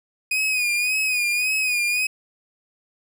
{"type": "tone with vibrato", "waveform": "40% pulse", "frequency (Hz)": 2482, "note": "D#7", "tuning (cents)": -5, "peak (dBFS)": -19, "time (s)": [0.31, 2.07], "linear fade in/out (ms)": 5, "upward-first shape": "sine", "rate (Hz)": 1.8, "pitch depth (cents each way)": 59, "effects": []}